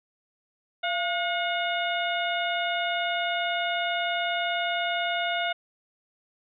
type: harmonic tone with a mistuned harmonic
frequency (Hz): 722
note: F#5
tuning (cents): -43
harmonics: 1 / 2 / 3 / 4 / 5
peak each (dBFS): -28 / -31 / -33 / -34 / -35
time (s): 0.83-5.53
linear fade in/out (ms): 10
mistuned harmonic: 1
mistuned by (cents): -82
effects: none